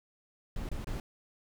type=noise bursts; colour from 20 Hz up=brown; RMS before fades=-36 dBFS; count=3; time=0.56-1 s; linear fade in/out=2 ms; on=130 ms; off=25 ms; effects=none